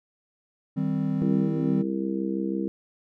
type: chord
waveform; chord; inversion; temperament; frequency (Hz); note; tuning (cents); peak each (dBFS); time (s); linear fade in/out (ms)
triangle; C minor; first; just; 156.98 / 196.22 / 261.6; Eb3 / G3 / C4; +16 / +2 / 0; -26; 0.76-1.83; 20
type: harmonic tone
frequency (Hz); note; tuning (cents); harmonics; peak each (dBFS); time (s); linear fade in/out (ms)
66.1; C2; +18; 3 / 4 / 5 / 6 / 7; -29 / -34 / -29 / -39 / -35; 1.22-2.68; 0
effects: none